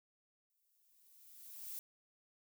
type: noise with exponential growth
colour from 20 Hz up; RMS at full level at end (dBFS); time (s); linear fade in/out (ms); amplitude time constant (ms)
violet; -44; 0.5-1.79; 0; 280
effects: none